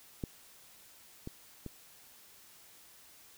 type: clicks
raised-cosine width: 3 ms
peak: -22 / -27 / -28 dBFS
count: 3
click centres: 0.238 / 1.274 / 1.663 s
effects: white hiss -58 dBFS RMS until 3.37 s